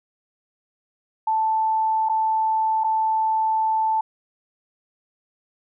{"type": "tone with dropouts", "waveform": "sine", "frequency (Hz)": 880, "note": "A5", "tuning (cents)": 0, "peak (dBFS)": -18, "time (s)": [1.27, 4.01], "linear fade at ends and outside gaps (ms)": 5, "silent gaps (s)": [[2.088, 2.095], [2.837, 2.843]], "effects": []}